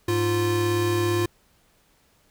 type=tone pair together; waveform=square; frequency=103.55 / 348.3 Hz; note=G#2 / F4; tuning=-5 / -5 cents; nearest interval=octave + major sixth; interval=2100 cents; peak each=-26 / -23 dBFS; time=0.08-1.26 s; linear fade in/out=5 ms; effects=pink hiss -62 dBFS RMS until 2.3 s